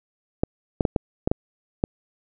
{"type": "clicks", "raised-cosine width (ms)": 2, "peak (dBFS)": -6, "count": 7, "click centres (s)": [0.435, 0.808, 0.852, 0.962, 1.275, 1.315, 1.839], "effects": []}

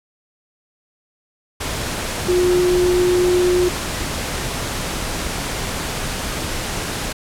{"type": "tone in noise", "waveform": "sine", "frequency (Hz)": 359.2, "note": "F4", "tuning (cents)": 49, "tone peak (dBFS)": -13, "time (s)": [2.28, 3.69], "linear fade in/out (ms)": 10, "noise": "pink", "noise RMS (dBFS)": -24, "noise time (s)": [1.6, 7.13], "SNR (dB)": 8, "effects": ["low-pass 11000 Hz 12 dB/octave"]}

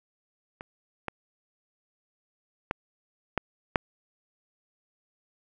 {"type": "clicks", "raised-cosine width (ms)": 0.5, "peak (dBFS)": [-24, -16, -12, -10, -6], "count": 5, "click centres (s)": [0.609, 1.083, 2.711, 3.377, 3.758], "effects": []}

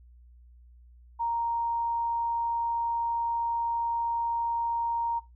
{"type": "tone", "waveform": "sine", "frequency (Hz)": 932.3, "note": "A#5", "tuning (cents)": 0, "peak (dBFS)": -26, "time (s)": [1.19, 5.2], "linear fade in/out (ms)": 20, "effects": ["noise-tail reverb RT60 0.2 s tail -17 dB re dry", "added 60 Hz sine -51 dBFS peak until 5.35 s"]}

